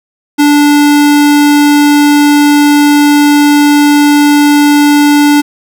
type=tone; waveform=square; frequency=291.9 Hz; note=D4; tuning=10 cents flat; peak=-4 dBFS; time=0.38-5.42 s; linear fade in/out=20 ms; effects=none